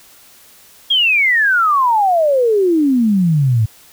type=exponential sweep; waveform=sine; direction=down; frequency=3312 to 104.6 Hz; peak=-10 dBFS; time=0.9-3.66 s; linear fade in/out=10 ms; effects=white hiss -45 dBFS RMS until 3.92 s